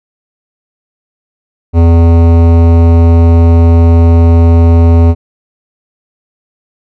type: tone with hard clipping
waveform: sine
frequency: 83.7 Hz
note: E2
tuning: 27 cents sharp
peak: -4 dBFS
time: 1.73-5.15 s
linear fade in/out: 50 ms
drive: 16 dB
effects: none